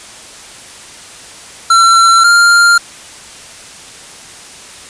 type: tone pair in turn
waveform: square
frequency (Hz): 1354 / 1396.1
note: E6 / F6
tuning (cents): +46 / -1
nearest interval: minor second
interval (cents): 53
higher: second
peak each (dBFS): -5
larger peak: neither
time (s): 1.7-2.24 / 2.24-2.78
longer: neither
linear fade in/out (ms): 5
effects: white hiss -33 dBFS RMS until 4.89 s + resampled to 22050 Hz